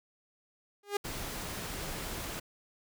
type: tone with exponential growth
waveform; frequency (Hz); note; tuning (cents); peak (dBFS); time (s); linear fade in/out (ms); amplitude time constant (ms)
sawtooth; 407; G#4; -35; -22; 0.83-0.97; 5; 30
type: noise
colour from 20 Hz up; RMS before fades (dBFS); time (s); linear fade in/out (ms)
pink; -39; 1.04-2.4; 10
effects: none